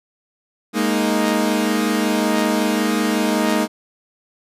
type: chord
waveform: sawtooth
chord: Ab suspended second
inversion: none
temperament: equal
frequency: 207.7 / 233.1 / 311.1 Hz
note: Ab3 / Bb3 / Eb4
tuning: 0 / 0 / 0 cents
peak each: -17 dBFS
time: 0.73-3.68 s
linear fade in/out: 50 ms
effects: resampled to 32000 Hz